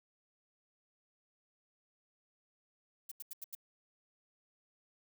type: noise bursts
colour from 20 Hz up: violet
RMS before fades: -44 dBFS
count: 5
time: 3.09-3.551 s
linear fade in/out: 5 ms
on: 25 ms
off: 84 ms
effects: none